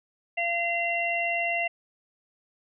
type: harmonic tone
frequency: 686 Hz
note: F5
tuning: 31 cents flat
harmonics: 1 / 3 / 4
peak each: -29 / -29 / -29 dBFS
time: 0.37-1.68 s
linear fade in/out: 10 ms
effects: none